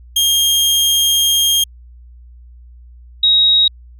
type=tone pair in turn; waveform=sawtooth / sine; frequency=3225 / 3793 Hz; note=G7 / A#7; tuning=+48 / +29 cents; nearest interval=minor third; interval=281 cents; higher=second; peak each=-8 dBFS; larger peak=neither; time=0.16-1.64 / 3.23-3.68 s; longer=first; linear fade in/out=5 ms; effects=added 60 Hz sine -37 dBFS peak until 3.99 s